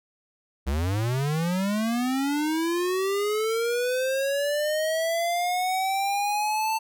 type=linear sweep; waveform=square; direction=up; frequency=63.2 to 891 Hz; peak=-24 dBFS; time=0.66-6.79 s; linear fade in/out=20 ms; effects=none